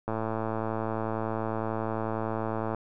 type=click train; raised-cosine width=1 ms; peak=-17 dBFS; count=297; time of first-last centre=0.08-2.747 s; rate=111 Hz; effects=none